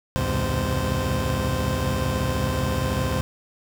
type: tone cluster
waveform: 25% pulse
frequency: 67.1 / 81.6 / 102.6 / 128.9 / 520 Hz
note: C2 / E2 / G#2 / C3 / C5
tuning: +44 / -17 / -21 / -26 / -11 cents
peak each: -25 dBFS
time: 0.16-3.21 s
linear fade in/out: 0 ms
effects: none